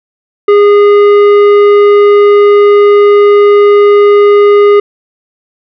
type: tone with tanh clipping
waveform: sine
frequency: 410 Hz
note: G#4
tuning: 22 cents flat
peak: -3 dBFS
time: 0.48-4.8 s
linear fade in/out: 5 ms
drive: 11 dB
effects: none